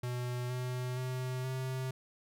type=tone with pitch steps; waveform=square; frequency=123.47 / 125.7 / 127.97 / 130.28 Hz; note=B2 / B2 / C3 / C3; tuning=0 / +31 / -38 / -7 cents; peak=-35 dBFS; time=0.03-1.91 s; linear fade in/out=5 ms; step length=470 ms; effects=none